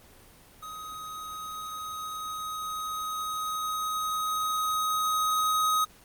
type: tone with level ramp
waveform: square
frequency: 1260 Hz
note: D#6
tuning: 21 cents sharp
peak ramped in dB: -39 to -23 dBFS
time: 0.62-5.85 s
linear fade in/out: 10 ms
effects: pink hiss -54 dBFS RMS until 6.04 s + Opus 24 kbps